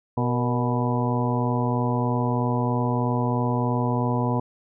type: harmonic tone with a mistuned harmonic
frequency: 123.1 Hz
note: B2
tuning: 5 cents flat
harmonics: 1 / 2 / 3 / 4 / 5 / 6 / 7 / 8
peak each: -24 / -26 / -33 / -31 / -34 / -34 / -33 / -30 dBFS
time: 0.17-4.4 s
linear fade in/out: 5 ms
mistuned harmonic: 4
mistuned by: -67 cents
effects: none